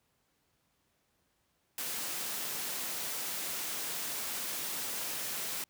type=high-pass noise; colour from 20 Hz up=white; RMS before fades=-37 dBFS; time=1.78-5.64 s; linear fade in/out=2 ms; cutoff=140 Hz; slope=12 dB/octave; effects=pink hiss -75 dBFS RMS until 5.69 s + high-pass 60 Hz 12 dB/octave